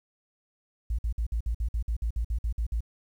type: tone bursts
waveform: sine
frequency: 56.2 Hz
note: A1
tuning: 37 cents sharp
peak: -25 dBFS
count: 14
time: 0.9-2.806 s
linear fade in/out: 5 ms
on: 86 ms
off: 54 ms
effects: 10-bit

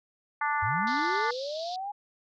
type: harmonic tone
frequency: 293.7 Hz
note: D4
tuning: in tune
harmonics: 3 / 4 / 5 / 6 / 7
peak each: -29 / -31 / -33 / -35 / -36 dBFS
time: 0.41-1.31 s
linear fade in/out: 5 ms
type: linear sweep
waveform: sine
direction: up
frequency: 84 to 830.6 Hz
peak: -32 dBFS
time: 0.62-1.92 s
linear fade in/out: 10 ms
type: band-pass noise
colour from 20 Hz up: pink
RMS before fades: -42 dBFS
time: 0.87-1.76 s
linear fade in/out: 2 ms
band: 3600 to 5000 Hz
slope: 48 dB/octave
effects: none

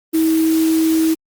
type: tone in noise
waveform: sine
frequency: 321.3 Hz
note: E4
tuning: 44 cents flat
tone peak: -12 dBFS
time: 0.13-1.15 s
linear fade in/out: 20 ms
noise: white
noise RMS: -28 dBFS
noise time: 0.13-1.15 s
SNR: +13 dB
effects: Opus 32 kbps

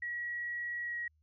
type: tone with pitch glide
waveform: sine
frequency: 1917 to 1902.7 Hz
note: A#6 to A#6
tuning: +48 to +35 cents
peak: -35 dBFS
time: 0.02-1.08 s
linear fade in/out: 5 ms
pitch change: -13 cents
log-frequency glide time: 0.83-0.96 s
effects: added 77 Hz sine -68 dBFS peak until 1.22 s

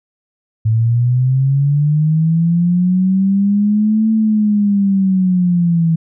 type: linear two-way sweep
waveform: sine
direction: up then down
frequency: 108.9 to 221.6 to 162 Hz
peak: -10 dBFS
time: 0.65-5.96 s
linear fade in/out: 10 ms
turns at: 4.11 s
effects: none

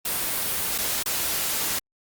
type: noise with dropouts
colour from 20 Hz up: white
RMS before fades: -26 dBFS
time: 0.05-1.79 s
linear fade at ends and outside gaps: 5 ms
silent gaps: 0.78-0.784 / 1.03-1.058 s
effects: Opus 32 kbps

